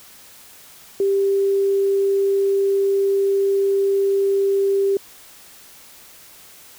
sine tone, 394.1 Hz, G4, 9 cents sharp, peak -15 dBFS, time 1-4.97 s, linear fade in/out 2 ms, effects white hiss -45 dBFS RMS until 6.78 s

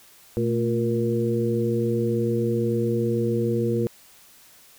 harmonic tone with a mistuned harmonic, 117.8 Hz, A#2, 19 cents sharp, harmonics 1 / 2 / 3 / 4, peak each -26 / -26 / -26 / -26 dBFS, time 0.37-3.87 s, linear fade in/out 0 ms, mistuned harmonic 2, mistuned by -83 cents, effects white hiss -52 dBFS RMS until 4.78 s

